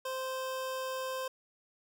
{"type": "tone", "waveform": "25% pulse", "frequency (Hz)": 521, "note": "C5", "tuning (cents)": -7, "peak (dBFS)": -31, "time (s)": [0.05, 1.28], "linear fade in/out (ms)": 5, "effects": []}